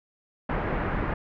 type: low-pass noise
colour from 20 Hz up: pink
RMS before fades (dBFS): -28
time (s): 0.49-1.14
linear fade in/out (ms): 5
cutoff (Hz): 1900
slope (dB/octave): 24
effects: none